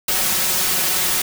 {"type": "noise with comb filter", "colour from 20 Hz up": "white", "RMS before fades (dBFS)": -19, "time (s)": [0.08, 1.22], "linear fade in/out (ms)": 5, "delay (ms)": 5.4, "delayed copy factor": 0.7, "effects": []}